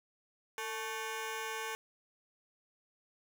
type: ring-modulated tone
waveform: 15% pulse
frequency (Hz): 660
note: E5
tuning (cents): +2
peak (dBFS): -28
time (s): 0.58-1.75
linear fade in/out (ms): 0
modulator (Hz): 211
effects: none